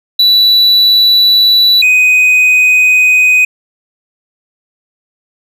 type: tone pair in turn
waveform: triangle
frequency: 3951 / 2501 Hz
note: B7 / D#7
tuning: 0 / +8 cents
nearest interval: minor sixth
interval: 792 cents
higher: first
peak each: -3 dBFS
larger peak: neither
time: 0.19-1.82 / 1.82-3.45 s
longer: neither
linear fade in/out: 5 ms
effects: none